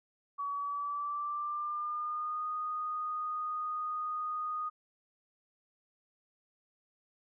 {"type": "tone with pitch glide", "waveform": "sine", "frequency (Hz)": [1134, 1236.6], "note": ["C#6", "D#6"], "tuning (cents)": [39, -11], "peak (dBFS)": -33, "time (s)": [0.38, 4.7], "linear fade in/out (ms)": 20, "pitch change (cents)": 150, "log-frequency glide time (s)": [0.5, 2.47], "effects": []}